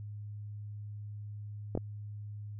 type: clicks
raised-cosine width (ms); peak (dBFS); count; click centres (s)
2; -19; 2; 1.752 / 1.775
effects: added 104 Hz sine -40 dBFS peak until 2.59 s